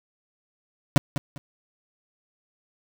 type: tone with echo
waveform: 35% pulse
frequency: 143.3 Hz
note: D3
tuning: 42 cents flat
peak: -10 dBFS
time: 0.96-0.98 s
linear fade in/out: 0 ms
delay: 200 ms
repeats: 2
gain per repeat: -12 dB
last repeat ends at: 1.38 s
effects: none